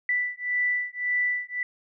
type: beating tone pair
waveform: sine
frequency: 1975.5 / 1977.3 Hz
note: B6 / B6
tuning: 0 / +2 cents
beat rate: 1.8 Hz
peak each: -27 dBFS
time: 0.09-1.63 s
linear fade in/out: 2 ms
effects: none